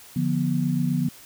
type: chord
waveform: sine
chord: B diminished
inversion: first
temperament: equal with one note detuned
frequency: 146.83 / 174.61 / 243.1 Hz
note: D3 / F3 / B3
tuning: 0 / 0 / -27 cents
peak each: -25 dBFS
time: 0.16-1.09 s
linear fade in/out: 5 ms
effects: white hiss -47 dBFS RMS until 1.25 s